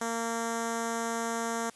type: tone with notch filter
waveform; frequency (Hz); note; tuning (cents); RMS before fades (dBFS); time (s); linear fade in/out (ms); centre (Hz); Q
5% pulse; 230; A#3; -23; -32; 0.01-1.7; 5; 2600; 0.65
effects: white hiss -57 dBFS RMS until 1.75 s + resampled to 24000 Hz